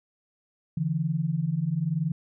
sine tone pair together, 144.9 / 165.69 Hz, D3 / E3, -23 / +9 cents, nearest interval major second, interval 232 cents, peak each -28 / -26 dBFS, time 0.77-2.12 s, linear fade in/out 5 ms, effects none

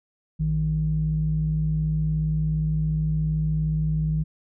sine tone pair together, 58.27 / 155.56 Hz, A#1 / D#3, 0 / 0 cents, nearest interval octave + perfect fourth, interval 1700 cents, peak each -27 / -21 dBFS, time 0.39-4.24 s, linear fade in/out 20 ms, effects tanh soft clip ceiling -13 dBFS

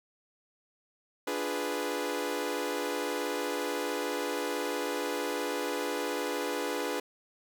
sawtooth chord, D diminished seventh, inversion none, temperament equal, 293.7 / 349.2 / 415.3 / 493.9 Hz, D4 / F4 / Ab4 / Cb5, 0 / 0 / 0 / 0 cents, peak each -33 / -35 / -32 / -31 dBFS, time 1.27-7 s, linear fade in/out 5 ms, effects none

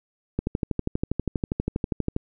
click train, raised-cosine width 3 ms, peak -11 dBFS, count 23, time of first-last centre 0.39-2.164 s, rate 12.4 Hz, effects none

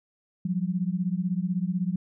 sine beating tone pair, 174.61 / 190.61 Hz, F3 / G3, 0 / -48 cents, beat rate 16 Hz, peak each -27 / -28 dBFS, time 0.45-1.96 s, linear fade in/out 5 ms, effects none

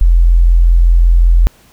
sine tone, 42.68 Hz, F1, 39 cents flat, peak -4 dBFS, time 0.01-1.47 s, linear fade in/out 0 ms, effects pink hiss -47 dBFS RMS until 1.72 s

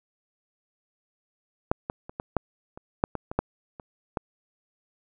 clicks, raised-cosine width 1 ms, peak -7 / -15 / -25 / -17 / -8 / -27 / -6 / -16 / -19 / -8 / -26 / -13 dBFS, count 12, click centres 1.715 / 1.899 / 2.095 / 2.199 / 2.367 / 2.775 / 3.039 / 3.153 / 3.315 / 3.39 / 3.798 / 4.172 s, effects none

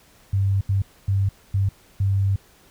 sine tone bursts at uneven times, 98 Hz, G2, in tune, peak -17 dBFS, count 5, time 0.33-0.61 / 0.69-0.82 / 1.08-1.29 / 1.54-1.69 / 2-2.36 s, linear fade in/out 5 ms, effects pink hiss -54 dBFS RMS until 2.7 s

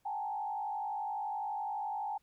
sine tone with frequency modulation, 830.6 Hz, G#5, in tune, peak -34 dBFS, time 0.05-2.18 s, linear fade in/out 10 ms, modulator 51.8 Hz, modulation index 1.1, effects pink hiss -75 dBFS RMS until 2.22 s

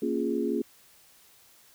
sine chord, Bb minor seventh, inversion none, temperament equal, 233.1 / 277.2 / 349.2 / 415.3 Hz, Bb3 / Db4 / F4 / Ab4, 0 / 0 / 0 / 0 cents, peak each -31 dBFS, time 0.02-0.62 s, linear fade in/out 5 ms, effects white hiss -58 dBFS RMS until 1.74 s

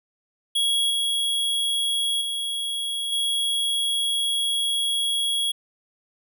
square tone with level steps, 3322 Hz, G#7, in tune, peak -20 / -22 / -26 / -22 dBFS, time 0.55-5.52 s, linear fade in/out 10 ms, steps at 0.9 / 2.21 / 3.12 s, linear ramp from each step 5 ms, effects none

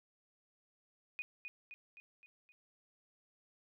sine tone with echo, 2477 Hz, D#7, 8 cents flat, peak -38 dBFS, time 1.19-1.22 s, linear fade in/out 0 ms, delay 260 ms, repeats 5, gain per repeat -5 dB, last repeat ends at 2.52 s, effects none

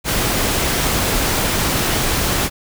pink noise, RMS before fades -18 dBFS, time 0.04-2.5 s, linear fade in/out 50 ms, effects none

